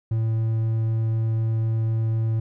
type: tone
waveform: triangle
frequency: 112 Hz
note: A2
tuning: 31 cents sharp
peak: -18 dBFS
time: 0.11-2.4 s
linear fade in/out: 5 ms
effects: none